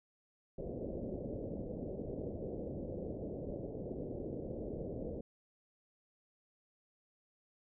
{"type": "low-pass noise", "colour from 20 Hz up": "white", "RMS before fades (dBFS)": -42, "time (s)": [0.58, 5.21], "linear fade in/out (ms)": 5, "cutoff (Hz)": 570, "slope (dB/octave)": 48, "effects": []}